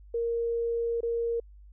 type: tone with dropouts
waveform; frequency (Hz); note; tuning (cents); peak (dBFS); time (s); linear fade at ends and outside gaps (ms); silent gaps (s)
sine; 466.2; A#4; 0; -26; 0.14-1.4; 5; 1.007-1.03
effects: added 50 Hz sine -48 dBFS peak until 1.72 s